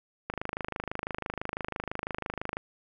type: click train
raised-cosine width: 0.5 ms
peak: -17 dBFS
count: 60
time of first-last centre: 0.3-2.569 s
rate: 26 Hz
effects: none